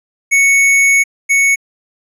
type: tone pair in turn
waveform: square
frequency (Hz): 2217 / 2217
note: C#7 / C#7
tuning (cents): 0 / 0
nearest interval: unison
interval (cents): 0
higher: neither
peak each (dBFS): -8 / -9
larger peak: first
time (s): 0.31-1.04 / 1.29-1.56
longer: first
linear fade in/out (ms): 20
effects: low-pass 12000 Hz 12 dB/octave